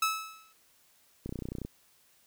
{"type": "tone with exponential decay", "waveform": "sawtooth", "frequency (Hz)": 1300, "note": "E6", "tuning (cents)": -24, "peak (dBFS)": -20, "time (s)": [0.02, 0.53], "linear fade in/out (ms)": 5, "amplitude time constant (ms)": 110}
{"type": "click train", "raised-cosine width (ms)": 3, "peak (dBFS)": -24, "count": 13, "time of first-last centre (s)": [1.26, 1.65], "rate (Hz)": 30.8}
{"effects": ["white hiss -65 dBFS RMS until 2.26 s"]}